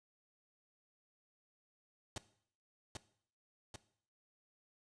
pink noise with echo, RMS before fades -42 dBFS, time 2.16-2.18 s, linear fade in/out 2 ms, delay 790 ms, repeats 2, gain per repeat -3 dB, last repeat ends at 3.76 s, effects noise-tail reverb RT60 0.6 s tail -17 dB re dry + resampled to 22050 Hz

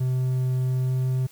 triangle tone with pitch glide, 128.4 to 129.22 Hz, C3 to C3, -32 to -21 cents, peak -19 dBFS, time 0-1.27 s, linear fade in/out 10 ms, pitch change +11 cents, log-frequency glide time 0.78-1.06 s, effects white hiss -53 dBFS RMS until 1.31 s

